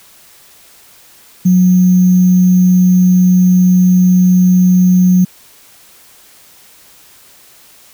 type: tone with sample-and-hold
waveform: sine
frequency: 182.2 Hz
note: F#3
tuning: 26 cents flat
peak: -5 dBFS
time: 1.45-5.25 s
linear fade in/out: 10 ms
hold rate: 6300 Hz
effects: white hiss -43 dBFS RMS until 7.93 s